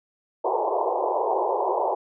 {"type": "band-pass noise", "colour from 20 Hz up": "white", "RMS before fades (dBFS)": -24, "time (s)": [0.44, 1.95], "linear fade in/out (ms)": 10, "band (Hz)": [360, 1000], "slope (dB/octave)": 96, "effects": []}